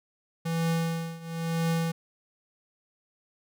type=tone with tremolo; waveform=square; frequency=165.3 Hz; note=E3; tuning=5 cents sharp; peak=-24 dBFS; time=0.45-1.92 s; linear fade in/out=10 ms; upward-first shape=triangle; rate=1 Hz; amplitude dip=90%; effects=none